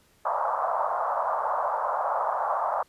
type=band-pass noise; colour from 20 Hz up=white; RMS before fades=-27 dBFS; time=0.25-2.83 s; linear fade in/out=5 ms; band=580 to 1200 Hz; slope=48 dB/octave; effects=pink hiss -62 dBFS RMS until 2.88 s + resampled to 32000 Hz